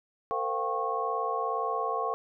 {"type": "tone cluster", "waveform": "sine", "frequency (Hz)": [453.1, 515, 705, 782, 1094], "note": ["A#4", "C5", "F5", "G5", "C#6"], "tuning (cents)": [-49, -28, 16, -4, -23], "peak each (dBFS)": [-34, -37, -34, -36, -31], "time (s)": [0.31, 2.14], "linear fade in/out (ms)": 0, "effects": []}